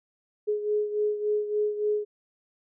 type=beating tone pair; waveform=sine; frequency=419.4 / 422.9 Hz; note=G#4 / G#4; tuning=+17 / +31 cents; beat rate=3.5 Hz; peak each=-25 / -31 dBFS; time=0.47-2.05 s; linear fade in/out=20 ms; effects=none